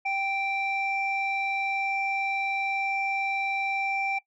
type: tone pair together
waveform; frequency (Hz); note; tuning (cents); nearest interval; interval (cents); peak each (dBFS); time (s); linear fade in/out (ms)
sine; 784 / 2351; G5 / D7; 0 / +1; octave + perfect fifth; 1901; -27; 0.05-4.19; 10
effects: noise-tail reverb RT60 0.1 s tail -21 dB re dry + tanh soft clip ceiling -21 dBFS